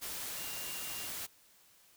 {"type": "tone in noise", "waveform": "sine", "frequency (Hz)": 2794, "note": "F7", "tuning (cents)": 0, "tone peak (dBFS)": -49, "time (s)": [0.36, 1.09], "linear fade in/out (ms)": 20, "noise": "white", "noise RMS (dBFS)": -41, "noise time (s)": [0.01, 1.27], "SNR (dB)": -11, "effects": ["white hiss -64 dBFS RMS until 1.96 s"]}